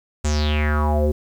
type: tone with low-pass filter sweep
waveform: square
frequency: 75.2 Hz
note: D2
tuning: 42 cents sharp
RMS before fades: -19 dBFS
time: 0.24-1.12 s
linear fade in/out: 10 ms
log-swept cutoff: 7800 to 400 Hz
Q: 5.9
effects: 8-bit